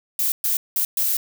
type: noise bursts at uneven times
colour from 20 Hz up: violet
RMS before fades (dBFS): -21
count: 4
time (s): 0.19-0.32 / 0.44-0.57 / 0.76-0.85 / 0.97-1.17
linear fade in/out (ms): 2
effects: none